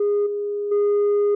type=tone with level steps; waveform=sine; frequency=410.5 Hz; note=G#4; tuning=20 cents flat; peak=-15 / -22 / -13 dBFS; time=0-1.35 s; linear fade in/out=5 ms; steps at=0.26 / 0.71 s; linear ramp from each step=10 ms; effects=tanh soft clip ceiling -15 dBFS